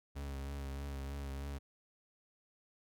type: tone with vibrato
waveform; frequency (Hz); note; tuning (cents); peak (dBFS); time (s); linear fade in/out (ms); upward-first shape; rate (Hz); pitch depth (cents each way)
40% pulse; 69.3; C#2; 0; -39; 0.15-1.59; 20; triangle; 3.2; 38
effects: none